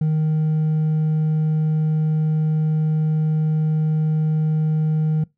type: tone with hard clipping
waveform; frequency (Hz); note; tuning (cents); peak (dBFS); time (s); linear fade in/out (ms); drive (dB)
sine; 155.56; D#3; 0; -17; 0.01-5.24; 5; 2
effects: noise-tail reverb RT60 0.2 s tail -23 dB re dry